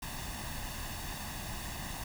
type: noise with comb filter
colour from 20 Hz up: pink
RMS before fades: -40 dBFS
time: 0.02-2.04 s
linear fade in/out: 5 ms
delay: 1.1 ms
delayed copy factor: +0.65
effects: none